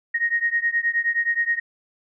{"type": "beating tone pair", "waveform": "sine", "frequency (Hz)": [1864.7, 1874.2], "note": ["A#6", "A#6"], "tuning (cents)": [0, 9], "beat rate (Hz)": 9.5, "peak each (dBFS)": [-22, -23], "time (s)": [0.14, 1.6], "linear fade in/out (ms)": 10, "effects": []}